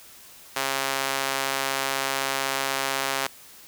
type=tone with high-pass filter; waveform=sawtooth; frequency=135.9 Hz; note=C#3; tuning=34 cents flat; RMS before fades=-27 dBFS; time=0.56-3.27 s; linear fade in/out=5 ms; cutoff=810 Hz; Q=0.62; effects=white hiss -48 dBFS RMS until 3.67 s